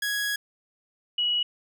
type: tone pair in turn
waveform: sawtooth / sine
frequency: 1664 / 2920 Hz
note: G#6 / F#7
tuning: +3 / -24 cents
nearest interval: minor seventh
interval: 973 cents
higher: second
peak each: -22 dBFS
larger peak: neither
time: 0.02-0.36 / 1.18-1.43 s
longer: first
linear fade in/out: 5 ms
effects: none